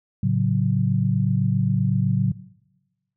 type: chord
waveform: sine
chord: F# minor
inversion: first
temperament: just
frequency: 111 / 138.75 / 185 Hz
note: A2 / C#3 / F#3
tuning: +16 / +2 / 0 cents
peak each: -22 dBFS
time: 0.23-2.32 s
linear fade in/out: 5 ms
effects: noise-tail reverb RT60 1.0 s tail -19 dB re dry